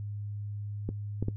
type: clicks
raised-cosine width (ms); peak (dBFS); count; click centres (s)
3; -18; 3; 0.89 / 1.226 / 1.284
effects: noise-tail reverb RT60 0.1 s tail -17 dB re dry + added 103 Hz sine -34 dBFS peak until 1.36 s